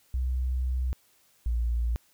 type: tone pair in turn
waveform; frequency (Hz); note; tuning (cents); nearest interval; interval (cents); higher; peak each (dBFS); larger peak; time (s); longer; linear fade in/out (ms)
sine; 63.5 / 58.47; B1 / A#1; +49 / +6; minor second; 143; first; -25 / -24; second; 0.14-0.93 / 1.46-1.96; first; 0
effects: white hiss -64 dBFS RMS until 2.13 s